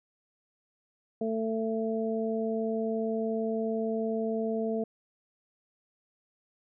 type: harmonic tone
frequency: 222.8 Hz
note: A3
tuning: 22 cents sharp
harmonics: 1 / 2 / 3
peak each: -31 / -31 / -35 dBFS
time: 1.21-4.84 s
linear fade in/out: 5 ms
effects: none